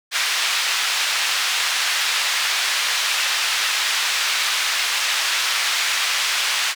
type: band-pass noise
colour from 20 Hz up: white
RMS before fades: -21 dBFS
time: 0.11-6.75 s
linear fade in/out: 50 ms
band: 1300 to 4200 Hz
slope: 12 dB/octave
effects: none